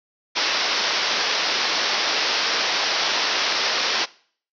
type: low-pass noise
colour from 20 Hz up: white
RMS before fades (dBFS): -22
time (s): 0.35-4.06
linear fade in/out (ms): 20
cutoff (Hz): 5700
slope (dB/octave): 96
effects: noise-tail reverb RT60 0.5 s tail -21 dB re dry + high-pass 400 Hz 12 dB/octave